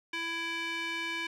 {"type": "tone with band-pass filter", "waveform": "square", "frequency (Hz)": 332.3, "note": "E4", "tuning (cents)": 14, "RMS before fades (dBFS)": -35, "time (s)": [0.13, 1.27], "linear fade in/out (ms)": 5, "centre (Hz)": 2400, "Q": 2.3, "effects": []}